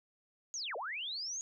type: linear two-way sweep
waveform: sine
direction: down then up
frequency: 6770 to 415.3 to 6770 Hz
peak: -37 dBFS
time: 0.54-1.41 s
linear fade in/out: 0 ms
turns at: 0.76 s
effects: none